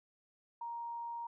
sine tone, 937 Hz, A#5, 9 cents sharp, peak -39 dBFS, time 0.61-1.27 s, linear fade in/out 5 ms, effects none

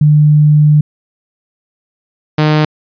sine / sawtooth tone pair in turn, 150 / 152.97 Hz, D3 / D#3, +37 / -29 cents, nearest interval unison, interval 34 cents, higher second, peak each -4 dBFS, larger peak neither, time 0.01-0.81 / 2.38-2.65 s, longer first, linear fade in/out 5 ms, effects resampled to 11025 Hz

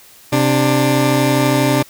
20% pulse tone pair together, 131.76 / 295.8 Hz, C3 / D4, +12 / +13 cents, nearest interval octave + major second, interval 1401 cents, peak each -10 dBFS, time 0.32-1.83 s, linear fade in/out 10 ms, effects white hiss -44 dBFS RMS until 1.89 s

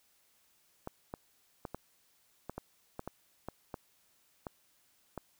clicks, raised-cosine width 1 ms, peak -25 dBFS, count 12, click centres 0.874 / 1.139 / 1.652 / 1.746 / 2.496 / 2.58 / 2.994 / 3.076 / 3.486 / 3.742 / 4.468 / 5.177 s, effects white hiss -70 dBFS RMS until 5.39 s

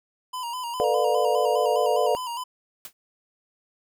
square tone with vibrato, 975 Hz, B5, 23 cents flat, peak -30 dBFS, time 0.33-2.44 s, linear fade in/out 10 ms, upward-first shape square, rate 4.9 Hz, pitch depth 60 cents each way
sine chord, B half-diminished seventh, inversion third, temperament just, 444.5 / 493.9 / 592.7 / 711.2 Hz, A4 / B4 / D5 / F5, +18 / 0 / +16 / +31 cents, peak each -25 dBFS, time 0.8-2.15 s, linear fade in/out 0 ms
white noise with exponential decay, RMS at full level -33 dBFS, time 2.85-2.93 s, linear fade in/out 2 ms, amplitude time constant 17 ms
effects none

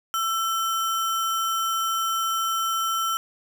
sine tone with sample-and-hold, 1336 Hz, E6, 23 cents sharp, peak -22 dBFS, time 0.14-3.17 s, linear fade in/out 0 ms, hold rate 4410 Hz, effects none

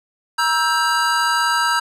square chord, E diminished, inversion second, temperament just, 949.3 / 1318.5 / 1582.2 Hz, Bb5 / E6 / G6, +31 / 0 / +16 cents, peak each -21 dBFS, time 0.38-1.8 s, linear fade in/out 10 ms, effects low-pass 10000 Hz 12 dB/octave

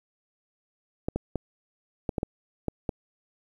clicks, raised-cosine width 2 ms, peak -14 dBFS, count 8, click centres 1.085 / 1.16 / 1.357 / 2.092 / 2.182 / 2.231 / 2.683 / 2.892 s, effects 9-bit

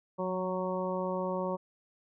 harmonic tone with a mistuned harmonic, 185 Hz, F#3, in tune, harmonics 1 / 2 / 3 / 4 / 5 / 6, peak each -36 / -37 / -34 / -46 / -38 / -41 dBFS, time 0.18-1.57 s, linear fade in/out 20 ms, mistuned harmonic 1, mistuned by -22 cents, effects none

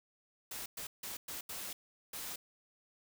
white noise bursts at uneven times, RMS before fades -43 dBFS, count 6, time 0.51-0.66 / 0.77-0.87 / 1.03-1.17 / 1.28-1.41 / 1.49-1.73 / 2.13-2.36 s, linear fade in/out 5 ms, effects none

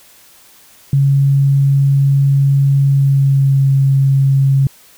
sine tone with pitch glide, 138.59 to 136.37 Hz, C#3 to C#3, 0 to -28 cents, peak -8 dBFS, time 0.93-4.67 s, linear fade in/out 2 ms, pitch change -28 cents, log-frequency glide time 2.84-3.68 s, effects white hiss -45 dBFS RMS until 4.97 s

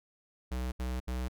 square tone bursts, 62.8 Hz, B1, 30 cents sharp, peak -33 dBFS, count 3, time 0.51-1.284 s, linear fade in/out 10 ms, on 210 ms, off 72 ms, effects none

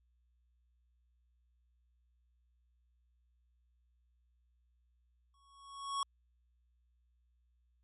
square tone with exponential growth, 1108.7 Hz, C#6, in tune, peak -32 dBFS, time 5.34-6.03 s, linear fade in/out 2 ms, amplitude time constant 150 ms, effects added 60 Hz sine -70 dBFS peak until 7.83 s + MP3 48 kbps

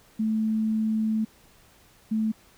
sine tone pair in turn, 218.8 / 218.8 Hz, A3 / A3, -9 / -9 cents, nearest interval unison, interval 0 cents, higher neither, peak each -22 dBFS, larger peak neither, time 0.19-1.25 / 2.11-2.32 s, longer first, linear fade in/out 10 ms, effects pink hiss -57 dBFS RMS until 2.57 s

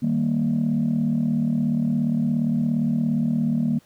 sine chord, Eb major, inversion none, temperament equal, 155.56 / 196 / 233.1 Hz, Eb3 / G3 / Bb3, 0 / 0 / 0 cents, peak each -24 / -25 / -20 dBFS, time 0.02-3.79 s, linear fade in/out 10 ms, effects tanh soft clip ceiling -14 dBFS + pink hiss -58 dBFS RMS until 3.85 s

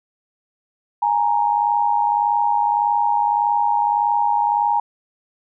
sine tone pair together, 830.6 / 932.3 Hz, G#5 / A#5, 0 / 0 cents, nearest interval major second, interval 200 cents, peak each -18 dBFS, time 1.02-4.8 s, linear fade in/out 5 ms, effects none

